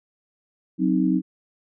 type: chord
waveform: sine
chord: C diminished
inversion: second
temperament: equal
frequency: 185 / 261.6 / 311.1 Hz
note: Gb3 / C4 / Eb4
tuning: 0 / 0 / 0 cents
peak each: -22 dBFS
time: 0.78-1.22 s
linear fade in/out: 50 ms
effects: none

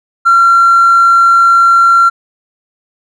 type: tone with hard clipping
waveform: sine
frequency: 1369 Hz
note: F6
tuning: 35 cents flat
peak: -4 dBFS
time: 0.25-2.1 s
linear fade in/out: 20 ms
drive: 1 dB
effects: none

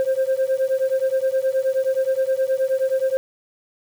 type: beating tone pair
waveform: sine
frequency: 523.3 / 532.8 Hz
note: C5 / C5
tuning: 0 / +31 cents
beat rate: 9.5 Hz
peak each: -19 dBFS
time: 0-3.17 s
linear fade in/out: 0 ms
effects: tanh soft clip ceiling -14 dBFS + 7-bit

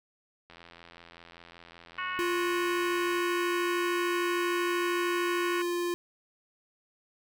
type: click train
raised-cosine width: 0.3 ms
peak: -33 dBFS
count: 231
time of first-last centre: 0.5-3.2 s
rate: 85.2 Hz
type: harmonic tone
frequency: 366.9 Hz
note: F#4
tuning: 15 cents flat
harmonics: 3 / 4 / 5 / 6 / 7 / 8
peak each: -35 / -37 / -39 / -41 / -42 / -43 dBFS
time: 1.98-5.62 s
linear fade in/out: 5 ms
type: tone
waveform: square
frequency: 349.2 Hz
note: F4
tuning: in tune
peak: -29 dBFS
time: 2.19-5.94 s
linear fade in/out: 0 ms
effects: none

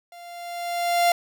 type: tone with level ramp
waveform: 45% pulse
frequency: 695 Hz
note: F5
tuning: 9 cents flat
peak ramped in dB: -42 to -15 dBFS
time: 0.12-1.12 s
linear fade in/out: 2 ms
effects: none

